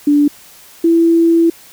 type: tone pair in turn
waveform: sine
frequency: 291.3 / 333.2 Hz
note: D4 / E4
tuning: -14 / +19 cents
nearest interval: major second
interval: 233 cents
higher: second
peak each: -7 dBFS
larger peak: neither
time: 0.07-0.28 / 0.84-1.5 s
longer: second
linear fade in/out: 5 ms
effects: white hiss -41 dBFS RMS until 1.72 s